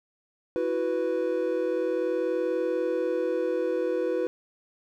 triangle chord, E suspended second, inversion none, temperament equal, 329.6 / 370 / 493.9 Hz, E4 / F#4 / B4, 0 / 0 / 0 cents, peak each -29 / -28 / -25 dBFS, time 0.56-4.27 s, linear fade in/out 0 ms, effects none

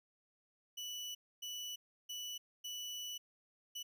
30% pulse tone bursts at uneven times, 2963 Hz, F#7, 2 cents sharp, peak -39 dBFS, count 5, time 0.77-1.15 / 1.42-1.76 / 2.09-2.38 / 2.64-3.18 / 3.75-3.83 s, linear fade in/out 10 ms, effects none

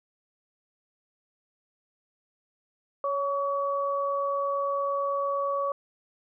sine tone pair together, 558 / 1132.2 Hz, C#5 / C#6, +11 / +36 cents, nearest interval octave, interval 1225 cents, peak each -28 dBFS, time 3.04-5.72 s, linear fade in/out 2 ms, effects none

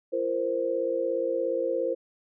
sine chord, F suspended fourth, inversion none, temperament equal with one note detuned, 341.1 / 466.2 / 523.3 Hz, F4 / Bb4 / C5, -41 / 0 / 0 cents, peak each -32 / -30 / -27 dBFS, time 0.12-1.95 s, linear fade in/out 20 ms, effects none

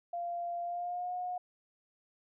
sine tone with pitch glide, 693 to 722.4 Hz, F5 to F#5, -14 to -42 cents, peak -34 dBFS, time 0.13-1.38 s, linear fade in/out 5 ms, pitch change +72 cents, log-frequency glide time 0.62-1.13 s, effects none

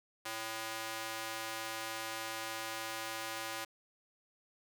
square tone with high-pass filter, 111.7 Hz, A2, 27 cents sharp, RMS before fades -41 dBFS, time 0.25-3.65 s, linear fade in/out 10 ms, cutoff 840 Hz, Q 0.59, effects none

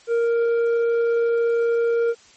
sine tone with tanh clipping, 466.2 Hz, A#4, in tune, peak -18 dBFS, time 0.07-2.15 s, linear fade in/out 50 ms, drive 6 dB, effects white hiss -51 dBFS RMS until 2.36 s + MP3 32 kbps

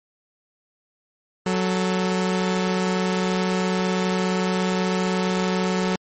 sawtooth tone pair together, 185 / 439.2 Hz, F#3 / A4, 0 / -3 cents, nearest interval octave + minor third, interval 1497 cents, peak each -17 / -23 dBFS, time 1.46-5.96 s, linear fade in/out 5 ms, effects low-pass 10000 Hz 12 dB/octave + MP3 32 kbps

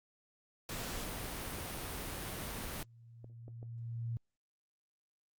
pink noise, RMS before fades -41 dBFS, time 0.69-2.83 s, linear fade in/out 2 ms
sine tone with exponential growth, 116.3 Hz, A#2, 4 cents flat, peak -34 dBFS, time 1.96-4.17 s, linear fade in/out 0 ms, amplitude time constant 480 ms
clicks, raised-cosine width 2 ms, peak -39 dBFS, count 3, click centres 3.244 / 3.481 / 3.629 s
effects Opus 48 kbps

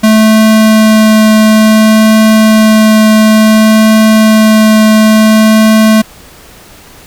square tone with vibrato, 217.6 Hz, A3, 19 cents flat, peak -3 dBFS, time 0.03-6.02 s, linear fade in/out 10 ms, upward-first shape triangle, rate 0.57 Hz, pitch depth 8 cents each way, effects pink hiss -35 dBFS RMS until 7.06 s

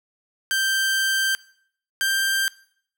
sawtooth tone pair in turn, 1568 / 1578 Hz, G6 / G6, 0 / +11 cents, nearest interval unison, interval 11 cents, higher second, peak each -16 dBFS, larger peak neither, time 0.51-1.35 / 2.01-2.48 s, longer first, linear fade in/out 0 ms, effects noise-tail reverb RT60 0.6 s tail -21 dB re dry

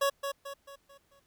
25% pulse tone with echo, 557 Hz, C#5, 8 cents sharp, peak -21 dBFS, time 0.01-0.1 s, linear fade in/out 10 ms, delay 220 ms, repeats 5, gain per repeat -7 dB, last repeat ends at 1.2 s, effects pink hiss -71 dBFS RMS until 1.26 s

